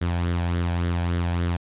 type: tone with flanger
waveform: sawtooth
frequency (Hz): 86.6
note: F2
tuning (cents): -14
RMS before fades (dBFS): -24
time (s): 0.01-1.57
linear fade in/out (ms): 10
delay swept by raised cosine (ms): 0.57 to 1.27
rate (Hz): 3.5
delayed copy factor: +0.5
effects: resampled to 8000 Hz